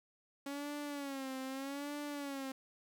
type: tone with vibrato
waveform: sawtooth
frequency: 277.2 Hz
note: C#4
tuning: in tune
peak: -36 dBFS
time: 0.46-2.52 s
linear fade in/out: 5 ms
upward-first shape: sine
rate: 0.81 Hz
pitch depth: 94 cents each way
effects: 11-bit

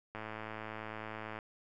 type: click train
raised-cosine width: 0.5 ms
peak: -27 dBFS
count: 136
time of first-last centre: 0.15-1.389 s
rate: 109 Hz
effects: none

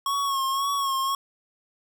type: tone with vibrato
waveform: square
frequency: 1097 Hz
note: C#6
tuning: 18 cents flat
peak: -24 dBFS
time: 0.06-1.15 s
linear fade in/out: 2 ms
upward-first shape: sine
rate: 1.9 Hz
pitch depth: 44 cents each way
effects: none

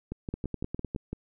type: two click trains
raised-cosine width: 3 ms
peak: -19 / -21 dBFS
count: 7 / 7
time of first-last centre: 0.34-0.949 / 0.12-1.13 s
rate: 9.86 / 5.94 Hz
effects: none

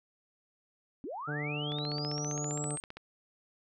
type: linear sweep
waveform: sine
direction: up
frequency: 233.1 to 8540 Hz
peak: -37 dBFS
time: 1.04-2.8 s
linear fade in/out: 0 ms
type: harmonic tone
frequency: 147.7 Hz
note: D3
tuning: 10 cents sharp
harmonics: 1 / 2 / 3 / 4 / 5 / 6 / 8 / 9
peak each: -36 / -41 / -42 / -46 / -46 / -52 / -52 / -53 dBFS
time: 1.27-2.77 s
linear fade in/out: 20 ms
type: click train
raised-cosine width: 0.3 ms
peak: -28 dBFS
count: 20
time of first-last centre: 1.72-2.97 s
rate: 15.2 Hz
effects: none

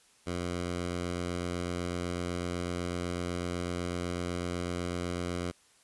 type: tone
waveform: 10% pulse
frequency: 88 Hz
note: F2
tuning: 14 cents sharp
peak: -24 dBFS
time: 0.26-5.52 s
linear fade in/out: 20 ms
effects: white hiss -63 dBFS RMS until 5.83 s + resampled to 24000 Hz

